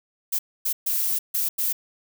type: noise bursts at uneven times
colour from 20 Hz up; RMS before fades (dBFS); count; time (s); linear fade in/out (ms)
violet; -24; 5; 0.32-0.39 / 0.65-0.73 / 0.86-1.19 / 1.34-1.49 / 1.58-1.73; 10
effects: none